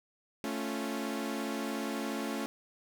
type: chord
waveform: sawtooth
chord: A augmented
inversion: none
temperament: equal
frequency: 220 / 277.2 / 349.2 Hz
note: A3 / C#4 / E#4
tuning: 0 / 0 / 0 cents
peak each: -33 / -33 / -37 dBFS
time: 0.44-2.46 s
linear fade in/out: 0 ms
effects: none